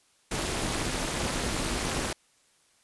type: noise with amplitude modulation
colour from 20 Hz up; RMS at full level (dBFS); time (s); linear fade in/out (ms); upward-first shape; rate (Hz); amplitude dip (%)
pink; -26; 0.31-2.13; 5; sine; 295; 100
effects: white hiss -65 dBFS RMS until 2.83 s + resampled to 24000 Hz